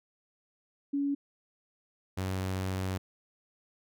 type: tone pair in turn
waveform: sine / sawtooth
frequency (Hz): 282.2 / 94.17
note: C#4 / F#2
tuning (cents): +31 / +31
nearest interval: octave + perfect fifth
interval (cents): 1900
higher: first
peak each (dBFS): -27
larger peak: neither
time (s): 0.93-1.15 / 2.17-2.98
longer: second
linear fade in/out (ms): 10
effects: none